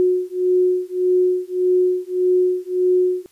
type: beating tone pair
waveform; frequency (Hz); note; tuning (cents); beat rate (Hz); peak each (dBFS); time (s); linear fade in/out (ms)
sine; 363.7 / 365.4; F#4 / F#4; -30 / -22; 1.7; -18; 0-3.26; 0
effects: white hiss -57 dBFS RMS until 3.31 s + resampled to 32000 Hz